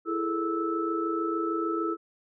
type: tone cluster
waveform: sine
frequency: 332.5 / 416.8 / 443.4 / 1311 Hz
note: E4 / G#4 / A4 / E6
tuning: +15 / +6 / +13 / -10 cents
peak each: -29 / -35 / -35 / -31 dBFS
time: 0.05-1.97 s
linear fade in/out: 50 ms
effects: none